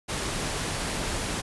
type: noise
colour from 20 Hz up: pink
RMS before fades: -30 dBFS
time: 0.08-1.42 s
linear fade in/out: 20 ms
effects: resampled to 24000 Hz